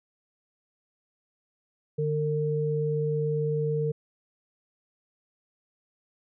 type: tone pair together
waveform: sine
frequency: 150 / 454.5 Hz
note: D3 / A#4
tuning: +37 / -44 cents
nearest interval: octave + perfect fifth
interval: 1919 cents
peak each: -27 dBFS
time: 1.98-3.92 s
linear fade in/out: 10 ms
effects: none